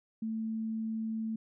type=tone; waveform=sine; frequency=221.9 Hz; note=A3; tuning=15 cents sharp; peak=-32 dBFS; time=0.22-1.36 s; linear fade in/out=5 ms; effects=none